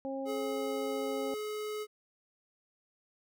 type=harmonic tone; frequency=270 Hz; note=C#4; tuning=45 cents flat; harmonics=1 / 2 / 3; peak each=-38 / -37 / -44 dBFS; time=0.05-1.34 s; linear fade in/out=0 ms
type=tone; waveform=square; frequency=424.6 Hz; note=G#4; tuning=38 cents sharp; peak=-36 dBFS; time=0.25-1.87 s; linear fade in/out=50 ms
effects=none